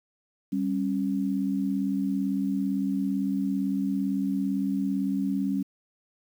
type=tone pair together; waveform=sine; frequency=196 / 273.8 Hz; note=G3 / C#4; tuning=0 / -21 cents; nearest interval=tritone; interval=579 cents; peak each=-27 dBFS; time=0.52-5.63 s; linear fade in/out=10 ms; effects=9-bit